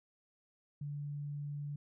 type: tone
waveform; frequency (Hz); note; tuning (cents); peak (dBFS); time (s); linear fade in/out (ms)
sine; 145.1; D3; -21; -38; 0.81-1.76; 5
effects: none